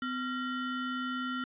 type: ring-modulated tone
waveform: square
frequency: 816 Hz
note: G#5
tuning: 31 cents flat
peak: -30 dBFS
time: 0.02-1.44 s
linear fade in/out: 2 ms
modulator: 562 Hz
effects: resampled to 8000 Hz